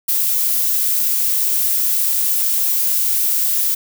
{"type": "noise", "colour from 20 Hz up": "violet", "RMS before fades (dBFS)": -17, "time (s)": [0.08, 3.75], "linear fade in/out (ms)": 10, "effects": []}